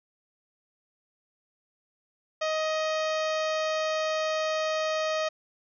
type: harmonic tone with a mistuned harmonic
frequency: 627 Hz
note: D#5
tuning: 13 cents sharp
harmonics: 1 / 2 / 3 / 4 / 5 / 6 / 7 / 8 / 9 / 10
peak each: -27 / -33 / -37 / -39 / -41 / -43 / -44 / -45 / -46 / -47 dBFS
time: 2.41-5.29 s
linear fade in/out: 10 ms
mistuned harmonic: 10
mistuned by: +64 cents
effects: none